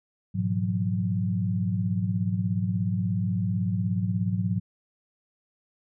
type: tone cluster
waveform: sine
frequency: 104.9 / 121.9 / 165.3 / 181.8 Hz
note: G#2 / B2 / E3 / F#3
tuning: +18 / -22 / +5 / -30 cents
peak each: -27 / -33 / -34 / -27 dBFS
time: 0.34-4.6 s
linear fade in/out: 20 ms
effects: none